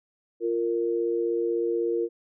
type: tone pair together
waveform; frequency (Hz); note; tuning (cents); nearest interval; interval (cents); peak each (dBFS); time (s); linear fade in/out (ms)
sine; 347.2 / 463.4; F4 / A#4; -10 / -10; perfect fourth; 500; -26; 0.4-2.09; 50
effects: none